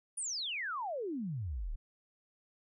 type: exponential sweep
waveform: sine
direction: down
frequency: 9910 to 30.87 Hz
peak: -35 dBFS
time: 0.17-1.76 s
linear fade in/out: 10 ms
effects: none